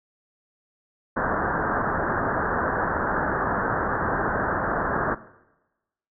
white low-pass noise, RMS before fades -25 dBFS, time 1.16-5.15 s, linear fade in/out 10 ms, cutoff 1700 Hz, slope 96 dB/octave, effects noise-tail reverb RT60 1.0 s tail -18 dB re dry

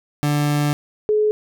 30% pulse / sine tone pair in turn, 146.83 / 425.3 Hz, D3 / G#4, 0 / +41 cents, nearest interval octave + tritone, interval 1841 cents, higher second, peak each -14 dBFS, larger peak neither, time 0.23-0.73 / 1.09-1.31 s, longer first, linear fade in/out 0 ms, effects none

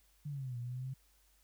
sine linear two-way sweep, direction down then up, 150 to 119.2 to 133.8 Hz, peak -38 dBFS, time 0.25-0.94 s, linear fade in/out 10 ms, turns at 0.58 s, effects added 50 Hz sine -69 dBFS peak until 1.43 s + white hiss -71 dBFS RMS until 1.43 s

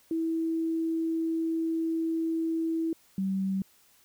sine tone pair in turn, 326.3 / 192.18 Hz, E4 / G3, -18 / -34 cents, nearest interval major sixth, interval 916 cents, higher first, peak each -26 dBFS, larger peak neither, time 0.11-2.93 / 3.18-3.62 s, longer first, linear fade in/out 2 ms, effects white hiss -62 dBFS RMS until 4.04 s

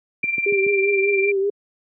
sine tone with tremolo, 2363 Hz, D7, 10 cents sharp, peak -17 dBFS, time 0.23-1.32 s, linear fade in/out 5 ms, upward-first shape sine, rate 20 Hz, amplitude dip 65%
click train, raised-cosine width 3 ms, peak -18 dBFS, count 4, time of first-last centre 0.24-0.666 s, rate 7.05 Hz
sine tone with vibrato, 396.7 Hz, G4, 21 cents sharp, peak -17 dBFS, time 0.46-1.5 s, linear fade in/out 5 ms, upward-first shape triangle, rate 5.1 Hz, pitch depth 57 cents each way
effects high-pass 200 Hz 12 dB/octave

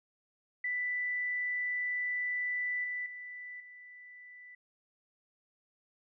sine tone with level steps, 1982 Hz, B6, 6 cents sharp, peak -31 / -34 / -42 / -49 dBFS, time 0.64-4.55 s, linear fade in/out 5 ms, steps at 2.84 / 3.06 / 3.6 s, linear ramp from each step 2 ms, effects none

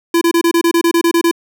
square tone bursts, 337.2 Hz, E4, 39 cents sharp, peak -10 dBFS, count 12, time 0.14-1.313 s, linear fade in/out 5 ms, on 73 ms, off 27 ms, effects none

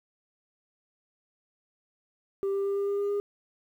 sine tone with pitch steps, 393.1 / 395.4 / 397.7 / 400 / 402.3 / 404.6 / 407 Hz, G4 / G4 / G4 / G4 / G4 / G#4 / G#4, +5 / +15 / +25 / +35 / +45 / -45 / -35 cents, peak -23 dBFS, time 2.43-3.2 s, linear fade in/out 0 ms, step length 110 ms, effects tanh soft clip ceiling -25 dBFS + 10-bit

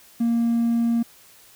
triangle tone, 233.1 Hz, A#3, in tune, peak -15 dBFS, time 0.2-1.03 s, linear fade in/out 10 ms, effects tanh soft clip ceiling -13 dBFS + white hiss -51 dBFS RMS until 1.55 s

